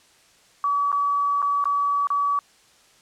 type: tone with dropouts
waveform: sine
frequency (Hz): 1142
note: D6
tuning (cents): -49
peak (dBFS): -19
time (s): 0.64-2.39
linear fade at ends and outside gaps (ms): 1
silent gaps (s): 0.918-0.927 / 1.419-1.426 / 1.641-1.655 / 2.071-2.103
effects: white hiss -56 dBFS RMS until 3.01 s + low-pass 8000 Hz 12 dB/octave